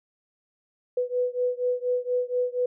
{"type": "beating tone pair", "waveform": "sine", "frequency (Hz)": [493.9, 498.1], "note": ["B4", "B4"], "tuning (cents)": [0, 15], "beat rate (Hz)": 4.2, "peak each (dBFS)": [-26, -27], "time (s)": [0.97, 2.66], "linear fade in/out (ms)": 5, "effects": []}